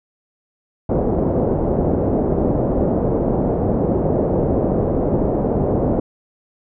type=low-pass noise; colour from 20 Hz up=white; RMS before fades=-18 dBFS; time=0.89-6 s; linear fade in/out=5 ms; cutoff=570 Hz; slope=24 dB/octave; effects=none